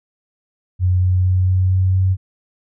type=tone with pitch steps; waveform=sine; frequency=91.1 / 91.68 / 92.27 / 92.85 / 93.45 / 94.04 Hz; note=F#2 / F#2 / F#2 / F#2 / F#2 / F#2; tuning=-26 / -15 / -4 / +7 / +18 / +29 cents; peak=-12 dBFS; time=0.79-2.17 s; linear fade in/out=50 ms; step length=230 ms; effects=none